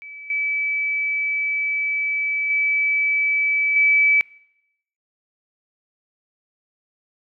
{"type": "tone with level steps", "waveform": "sine", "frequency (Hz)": 2300, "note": "D7", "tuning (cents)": -37, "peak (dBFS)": [-35, -20, -17, -13], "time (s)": [0.02, 4.21], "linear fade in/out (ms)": 0, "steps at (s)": [0.3, 2.5, 3.76], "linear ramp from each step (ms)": 2, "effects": ["noise-tail reverb RT60 0.8 s tail -24 dB re dry"]}